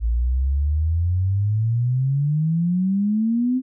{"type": "exponential sweep", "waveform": "sine", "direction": "up", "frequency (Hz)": [55, 261.6], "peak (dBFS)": -17, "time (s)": [0, 3.62], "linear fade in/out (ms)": 50, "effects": []}